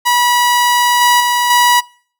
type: tone with level steps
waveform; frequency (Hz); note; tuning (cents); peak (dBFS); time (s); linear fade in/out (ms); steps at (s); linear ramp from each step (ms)
sawtooth; 972; B5; -28; -6 / -4 / -8 / -4; 0.05-1.81; 20; 1.01 / 1.2 / 1.5; 5
effects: noise-tail reverb RT60 0.5 s tail -25 dB re dry